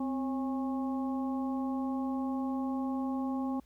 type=harmonic tone with a mistuned harmonic; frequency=272.8 Hz; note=C#4; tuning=28 cents flat; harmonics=1 / 2 / 3 / 4; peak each=-31 / -44 / -41 / -45 dBFS; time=0-3.6 s; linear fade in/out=5 ms; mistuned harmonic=1; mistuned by=-76 cents; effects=added 60 Hz sine -60 dBFS peak until 3.65 s + pink hiss -69 dBFS RMS until 3.65 s